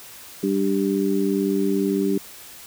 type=harmonic tone; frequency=98 Hz; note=G2; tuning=in tune; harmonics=2 / 3 / 4; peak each=-23 / -23 / -23 dBFS; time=0.43-2.18 s; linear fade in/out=5 ms; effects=white hiss -42 dBFS RMS until 2.66 s